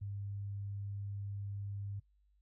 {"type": "tone", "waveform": "sine", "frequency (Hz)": 100.4, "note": "G2", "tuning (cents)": 42, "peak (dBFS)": -39, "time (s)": [0.01, 2], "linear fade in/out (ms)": 10, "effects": ["noise-tail reverb RT60 0.1 s tail -19 dB re dry", "added 50 Hz sine -68 dBFS peak until 2.41 s"]}